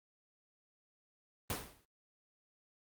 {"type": "noise with exponential decay", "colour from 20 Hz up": "pink", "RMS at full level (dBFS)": -34, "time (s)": [1.5, 1.85], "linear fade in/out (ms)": 1, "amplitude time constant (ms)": 75, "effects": ["Opus 32 kbps"]}